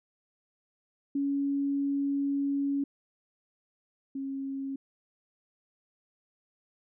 sine tone pair in turn, 280 / 271.9 Hz, C#4 / C#4, +18 / -33 cents, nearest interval minor second, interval 51 cents, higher first, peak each -26 / -32 dBFS, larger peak first, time 1.15-2.84 / 4.15-4.76 s, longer first, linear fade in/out 5 ms, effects none

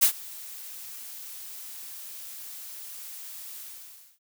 blue noise with ADSR envelope, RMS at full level -17 dBFS, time 0.01-4.19 s, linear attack 20 ms, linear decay 90 ms, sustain -24 dB, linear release 600 ms, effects none

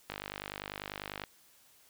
click train, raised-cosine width 0.3 ms, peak -21 dBFS, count 58, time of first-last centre 0.1-1.238 s, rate 50.1 Hz, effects white hiss -63 dBFS RMS until 1.89 s

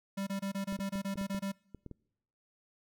square tone bursts, 196.4 Hz, G3, 4 cents sharp, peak -34 dBFS, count 11, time 0.17-1.52 s, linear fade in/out 10 ms, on 100 ms, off 25 ms
clicks, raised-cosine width 3 ms, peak -32 dBFS, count 9, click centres 0.725 / 0.79 / 0.956 / 1.157 / 1.213 / 1.347 / 1.747 / 1.863 / 1.913 s
effects noise-tail reverb RT60 0.9 s tail -26 dB re dry

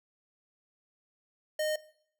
square tone, 615 Hz, D#5, 20 cents flat, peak -29 dBFS, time 1.59-1.76 s, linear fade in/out 5 ms, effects noise-tail reverb RT60 0.6 s tail -18 dB re dry

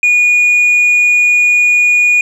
sine tone with tanh clipping, 2449 Hz, D#7, 28 cents flat, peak -7 dBFS, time 0.03-2.21 s, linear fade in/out 2 ms, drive 2 dB, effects none

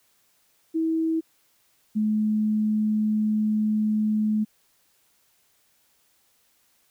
sine tone pair in turn, 323.4 / 214.2 Hz, E4 / A3, -33 / -46 cents, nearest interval perfect fifth, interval 713 cents, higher first, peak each -21 / -20 dBFS, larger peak second, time 0.74-1.21 / 1.95-4.45 s, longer second, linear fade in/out 20 ms, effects white hiss -65 dBFS RMS until 6.9 s

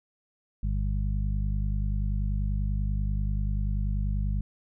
harmonic tone, 50.3 Hz, G1, 45 cents sharp, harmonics 1 / 2 / 3 / 4, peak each -26 / -32 / -36 / -38 dBFS, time 0.63-4.41 s, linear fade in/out 5 ms, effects none

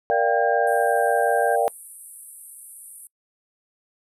sine chord, G minor seventh, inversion first, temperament equal, 466.2 / 587.3 / 698.5 / 784 Hz, Bb4 / D5 / F5 / G5, 0 / 0 / 0 / 0 cents, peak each -23 dBFS, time 0.1-1.68 s, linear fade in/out 0 ms
sine tone with pitch glide, 1611 to 1588.8 Hz, G6 to G6, +47 to +23 cents, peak -27 dBFS, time 0.11-1.56 s, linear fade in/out 10 ms, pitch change -24 cents, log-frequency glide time 0.42-1.02 s
pink band-pass noise, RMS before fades -43 dBFS, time 0.67-3.07 s, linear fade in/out 2 ms, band 8700 to 12000 Hz, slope 96 dB/octave
effects noise-tail reverb RT60 0.1 s tail -25 dB re dry

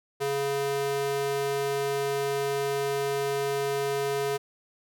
square tone with high-pass filter, 139.9 Hz, C#3, 16 cents sharp, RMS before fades -28 dBFS, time 0.2-4.38 s, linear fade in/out 20 ms, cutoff 370 Hz, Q 1.8, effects none

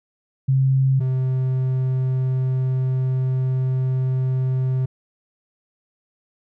sine / triangle tone pair in turn, 133.4 / 129.83 Hz, C3 / C3, +34 / -13 cents, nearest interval unison, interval 47 cents, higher first, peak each -14 / -16 dBFS, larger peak first, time 0.48-1 / 1-4.86 s, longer second, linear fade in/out 10 ms, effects none

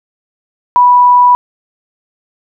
sine tone, 983 Hz, B5, 8 cents flat, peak -3 dBFS, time 0.76-1.35 s, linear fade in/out 0 ms, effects none

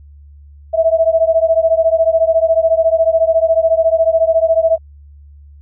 sine beating tone pair, 647 / 661 Hz, E5 / E5, -32 / +5 cents, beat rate 14 Hz, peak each -12 / -13 dBFS, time 0.73-4.78 s, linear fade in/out 20 ms, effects added 72 Hz sine -37 dBFS peak until 5.61 s

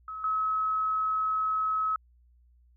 sine tone pair in turn, 1285 / 1285 Hz, E6 / E6, -45 / -45 cents, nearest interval unison, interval 0 cents, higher neither, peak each -35 / -25 dBFS, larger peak second, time 0.08-0.24 / 0.24-1.96 s, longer second, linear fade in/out 2 ms, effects added 60 Hz sine -58 dBFS peak until 2.76 s

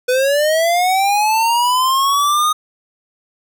square linear sweep, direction up, 493.9 to 1244.5 Hz, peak -13 dBFS, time 0.08-2.53 s, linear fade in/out 10 ms, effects none

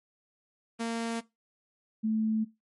sawtooth / sine tone pair in turn, 230 / 219 Hz, A#3 / A3, -23 / -8 cents, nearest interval minor second, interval 85 cents, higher first, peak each -26 / -25 dBFS, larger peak second, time 0.79-1.21 / 2.03-2.45 s, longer neither, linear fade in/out 20 ms, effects noise-tail reverb RT60 0.2 s tail -18 dB re dry + MP3 48 kbps

